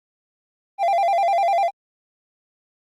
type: tone with vibrato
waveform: triangle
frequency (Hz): 736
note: F#5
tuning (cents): -9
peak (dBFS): -14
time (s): 0.78-1.71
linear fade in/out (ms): 50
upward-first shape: square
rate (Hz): 10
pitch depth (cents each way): 130
effects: Opus 32 kbps